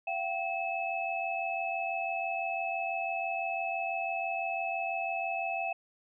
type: tone cluster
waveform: sine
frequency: 684 / 770 / 2597 Hz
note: F5 / G5 / E7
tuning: -36 / -31 / -26 cents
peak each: -35 / -35 / -35 dBFS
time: 0.07-5.73 s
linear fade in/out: 5 ms
effects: none